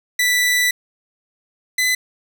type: tone pair in turn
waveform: sawtooth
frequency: 1975.5 / 2011 Hz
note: B6 / B6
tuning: 0 / +31 cents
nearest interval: unison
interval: 31 cents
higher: second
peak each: -11 / -12 dBFS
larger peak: first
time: 0.19-0.71 / 1.78-1.95 s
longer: first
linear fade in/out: 5 ms
effects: none